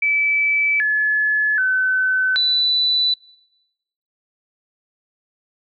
sine tone with pitch steps, 2307 / 1713 / 1518 / 3978 Hz, D7 / A6 / F#6 / B7, -31 / -47 / +44 / +12 cents, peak -15 dBFS, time 0.02-3.14 s, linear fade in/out 5 ms, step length 780 ms, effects noise-tail reverb RT60 1.0 s tail -22 dB re dry

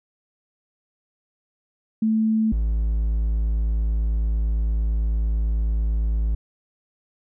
sine / triangle tone pair in turn, 220 / 54.48 Hz, A3 / A1, 0 / -16 cents, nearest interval 2 octaves, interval 2416 cents, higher first, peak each -17 dBFS, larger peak neither, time 2.02-2.52 / 2.52-6.35 s, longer second, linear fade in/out 5 ms, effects none

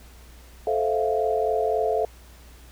sine chord, F major seventh, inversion first, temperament just, 436.5 / 523.8 / 654.8 / 698.5 Hz, A4 / C5 / E5 / F5, -14 / +2 / -12 / 0 cents, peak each -24 / -29 / -27 / -26 dBFS, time 0.67-2.05 s, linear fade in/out 2 ms, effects added 60 Hz sine -46 dBFS peak until 2.71 s + pink hiss -52 dBFS RMS until 2.71 s

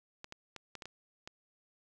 clicks, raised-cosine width 0.2 ms, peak -27 dBFS, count 7, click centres 0.244 / 0.324 / 0.563 / 0.753 / 0.822 / 0.856 / 1.275 s, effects none

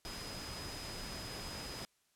sine tone in noise, 5010 Hz, D#8, 11 cents sharp, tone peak -48 dBFS, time 0.05-1.85 s, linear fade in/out 0 ms, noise pink, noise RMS -45 dBFS, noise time 0.05-1.85 s, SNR -6 dB, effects white hiss -75 dBFS RMS until 2.15 s + low-pass 11000 Hz 12 dB/octave

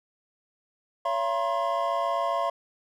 triangle tone cluster, 563 / 678 / 957 / 1064 Hz, C#5 / E5 / A#5 / C6, +27 / +49 / +45 / +29 cents, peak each -30 / -26 / -31 / -27 dBFS, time 1.05-2.5 s, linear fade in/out 5 ms, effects none

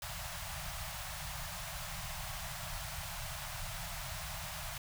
pink band-stop noise, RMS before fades -42 dBFS, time 0.02-4.78 s, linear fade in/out 2 ms, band 170 to 590 Hz, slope 96 dB/octave, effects none

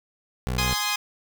20% pulse tone, 62.8 Hz, B1, 30 cents sharp, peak -20 dBFS, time 0.47-0.74 s, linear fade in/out 0 ms
10% pulse chord, Ab major, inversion none, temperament equal with one note detuned, 830.6 / 1039.9 / 1244.5 Hz, Ab5 / C6 / Eb6, 0 / -11 / 0 cents, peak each -20 / -19 / -21 dBFS, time 0.58-0.96 s, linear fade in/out 5 ms
effects none

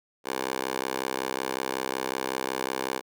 10% pulse tone with high-pass filter, 65.41 Hz, C2, in tune, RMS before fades -31 dBFS, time 0.24-3.02 s, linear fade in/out 50 ms, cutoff 520 Hz, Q 1.3, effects none

